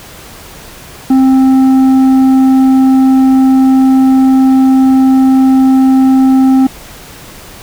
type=tone with tanh clipping; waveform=sine; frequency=263.7 Hz; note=C4; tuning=14 cents sharp; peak=-5 dBFS; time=1.1-6.67 s; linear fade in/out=5 ms; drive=7 dB; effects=pink hiss -32 dBFS RMS until 7.62 s